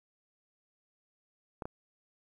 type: clicks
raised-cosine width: 1 ms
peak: -24 dBFS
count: 2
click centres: 1.622 / 1.655 s
effects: 10-bit